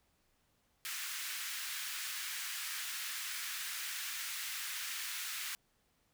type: high-pass noise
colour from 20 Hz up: pink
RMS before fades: -41 dBFS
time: 0.85-5.55 s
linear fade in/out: 0 ms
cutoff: 1500 Hz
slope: 24 dB/octave
effects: pink hiss -75 dBFS RMS until 6.13 s